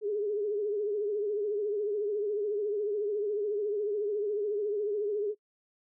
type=tone with vibrato; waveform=sine; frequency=415.3 Hz; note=G#4; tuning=in tune; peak=-28 dBFS; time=0.01-5.35 s; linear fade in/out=50 ms; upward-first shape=triangle; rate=14 Hz; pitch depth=86 cents each way; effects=noise-tail reverb RT60 0.1 s tail -24 dB re dry